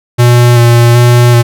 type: tone with vibrato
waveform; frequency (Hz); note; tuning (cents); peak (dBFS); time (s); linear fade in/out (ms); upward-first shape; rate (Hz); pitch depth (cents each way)
square; 119.9; A#2; +49; -3; 0.18-1.43; 20; square; 1.3; 17
effects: none